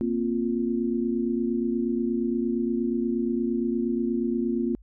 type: chord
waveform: sine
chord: Bb suspended second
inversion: none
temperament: equal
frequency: 233.1 / 261.6 / 349.2 Hz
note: Bb3 / C4 / F4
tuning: 0 / 0 / 0 cents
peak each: -26 / -29 / -28 dBFS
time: 0.01-4.75 s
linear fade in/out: 0 ms
effects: added 50 Hz sine -48 dBFS peak until 4.82 s